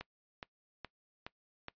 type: click train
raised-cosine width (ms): 0.3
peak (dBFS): -26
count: 5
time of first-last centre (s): 0.01-1.684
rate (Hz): 2.39
effects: noise-tail reverb RT60 0.1 s tail -21 dB re dry + resampled to 11025 Hz